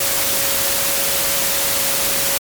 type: tone in noise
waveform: sine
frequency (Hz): 554.4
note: C#5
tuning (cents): 0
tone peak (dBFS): -29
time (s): 0-2.38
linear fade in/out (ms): 5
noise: white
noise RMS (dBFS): -18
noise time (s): 0-2.38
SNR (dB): -14
effects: MP3 96 kbps